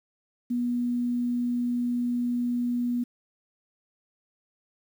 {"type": "tone with quantisation", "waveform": "sine", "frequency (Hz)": 242.7, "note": "B3", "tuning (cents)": -30, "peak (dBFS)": -24, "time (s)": [0.5, 3.04], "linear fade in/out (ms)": 10, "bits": 9, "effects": []}